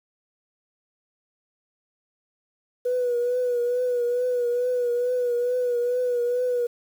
sine tone with vibrato, 490 Hz, B4, 14 cents flat, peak -20 dBFS, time 2.85-6.67 s, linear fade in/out 10 ms, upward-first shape triangle, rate 2.3 Hz, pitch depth 47 cents each way, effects tanh soft clip ceiling -16 dBFS + 8-bit

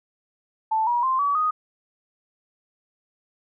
sine tone with pitch steps, 880 / 959.6 / 1046.5 / 1141.2 / 1244.5 Hz, A5 / A#5 / C6 / C#6 / D#6, 0 / +50 / 0 / +50 / 0 cents, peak -19 dBFS, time 0.71-1.51 s, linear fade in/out 10 ms, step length 160 ms, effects none

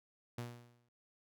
sawtooth tone with exponential decay, 120 Hz, B2, 49 cents flat, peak -35 dBFS, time 0.38-0.89 s, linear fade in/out 5 ms, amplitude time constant 110 ms, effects none

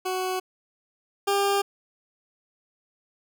20% pulse tone pair in turn, 371.4 / 399.5 Hz, F#4 / G4, +7 / +33 cents, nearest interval minor second, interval 126 cents, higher second, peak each -21 / -16 dBFS, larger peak second, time 0.05-0.4 / 1.27-1.62 s, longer neither, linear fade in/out 10 ms, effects none

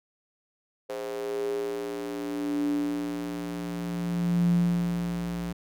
square tone with high-pass filter sweep, 58.27 Hz, A#1, in tune, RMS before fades -29 dBFS, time 0.89-5.53 s, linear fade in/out 10 ms, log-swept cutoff 480 to 130 Hz, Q 8.7, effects none

